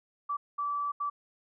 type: tone bursts at uneven times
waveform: sine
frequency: 1157 Hz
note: D6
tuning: 26 cents flat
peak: -29 dBFS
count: 3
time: 0.29-0.37 / 0.58-0.92 / 1-1.1 s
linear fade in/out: 10 ms
effects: none